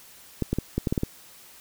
clicks, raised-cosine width 3 ms, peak -11 dBFS, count 8, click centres 0.423 / 0.53 / 0.586 / 0.78 / 0.872 / 0.925 / 0.978 / 1.034 s, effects white hiss -50 dBFS RMS until 1.6 s

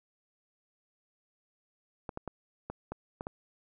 clicks, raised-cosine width 1 ms, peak -23 dBFS, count 7, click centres 2.092 / 2.174 / 2.277 / 2.7 / 2.92 / 3.209 / 3.269 s, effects none

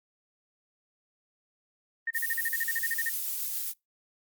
sine tone bursts, 1834 Hz, A#6, 29 cents flat, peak -27 dBFS, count 14, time 2.07-3.094 s, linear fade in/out 5 ms, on 36 ms, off 40 ms
violet noise with tremolo, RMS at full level -31 dBFS, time 2.13-3.74 s, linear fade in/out 50 ms, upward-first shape triangle, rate 7.1 Hz, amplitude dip 25%
effects noise-tail reverb RT60 0.2 s tail -26 dB re dry + Opus 32 kbps

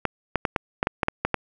clicks, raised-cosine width 0.5 ms, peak -6 dBFS, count 10, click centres 0.053 / 0.357 / 0.452 / 0.562 / 0.829 / 0.871 / 1.032 / 1.084 / 1.25 / 1.343 s, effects none

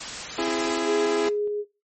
white noise, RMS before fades -33 dBFS, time 0-0.79 s, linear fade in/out 10 ms
sawtooth chord, C augmented, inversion none, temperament equal with one note detuned, 261.6 / 334.2 / 415.3 Hz, C4 / E4 / G#4, 0 / +24 / 0 cents, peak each -28 / -22 / -24 dBFS, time 0.38-1.29 s, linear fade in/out 5 ms
sine tone with tremolo, 415.3 Hz, G#4, in tune, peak -22 dBFS, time 0.85-1.65 s, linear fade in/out 50 ms, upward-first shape square, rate 2.4 Hz, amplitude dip 25%
effects noise-tail reverb RT60 0.3 s tail -21 dB re dry + MP3 32 kbps

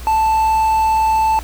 triangle tone with quantisation, 881 Hz, A5, 2 cents sharp, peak -10 dBFS, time 0.07-1.39 s, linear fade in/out 0 ms, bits 6, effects added 60 Hz sine -28 dBFS peak until 1.43 s + pink hiss -37 dBFS RMS until 1.43 s

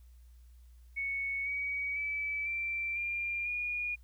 sine tone with pitch steps, 2217 / 2260 / 2303 / 2347 / 2393 / 2439 Hz, C#7 / C#7 / D7 / D7 / D7 / D#7, 0 / +33 / -34 / -2 / +32 / -35 cents, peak -32 dBFS, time 0.96-3.96 s, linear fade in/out 20 ms, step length 500 ms, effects added 60 Hz sine -53 dBFS peak until 4.03 s + white hiss -73 dBFS RMS until 4.03 s

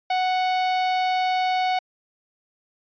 45% pulse tone, 740 Hz, F#5, in tune, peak -20 dBFS, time 0.1-1.79 s, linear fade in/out 5 ms, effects resampled to 11025 Hz

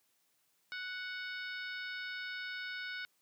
harmonic tone, 740 Hz, F#5, in tune, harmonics 2 / 3 / 4 / 5 / 6 / 7, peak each -41 / -46 / -52 / -49 / -53 / -54 dBFS, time 0.72-3.05 s, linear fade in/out 0 ms, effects white hiss -75 dBFS RMS until 3.21 s + high-pass 100 Hz 12 dB/octave

